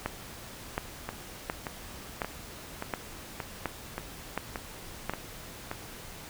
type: two click trains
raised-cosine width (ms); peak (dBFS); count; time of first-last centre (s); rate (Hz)
0.5; -18 / -14; 9 / 8; 1.09-5.714 / 0.06-5.096; 1.73 / 1.39
effects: pink hiss -45 dBFS RMS until 6.29 s